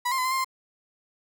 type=tone with pitch steps; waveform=35% pulse; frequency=981 / 1056 / 1016 / 1037 / 1058 / 1047 Hz; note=B5 / C6 / B5 / C6 / C6 / C6; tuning=-12 / +16 / +49 / -16 / +19 / +1 cents; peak=-22 dBFS; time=0.05-0.446 s; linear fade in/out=10 ms; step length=66 ms; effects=none